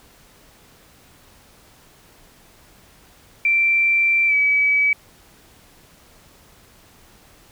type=tone with pitch glide; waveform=sine; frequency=2349 to 2285 Hz; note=D7 to D7; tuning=0 to -48 cents; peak=-14 dBFS; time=3.45-4.93 s; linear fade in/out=2 ms; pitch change=-48 cents; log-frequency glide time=4.27-4.34 s; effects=pink hiss -51 dBFS RMS until 7.51 s